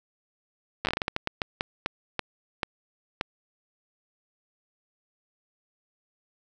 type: slowing click train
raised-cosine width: 0.3 ms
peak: -10 dBFS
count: 17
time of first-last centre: 0.85-3.211 s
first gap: 9 ms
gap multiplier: 1.32
effects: none